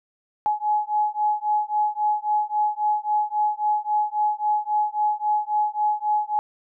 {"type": "beating tone pair", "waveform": "sine", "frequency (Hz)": [842, 845.7], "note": ["G#5", "G#5"], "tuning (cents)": [24, 31], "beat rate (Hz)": 3.7, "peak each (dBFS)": -23, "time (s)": [0.46, 6.39], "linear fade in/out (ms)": 0, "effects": []}